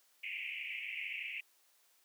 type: band-pass noise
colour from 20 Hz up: pink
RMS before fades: -42 dBFS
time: 0.23-1.41 s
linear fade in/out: 10 ms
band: 2100 to 2800 Hz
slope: 96 dB/octave
effects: white hiss -70 dBFS RMS until 2.04 s + high-pass 400 Hz 12 dB/octave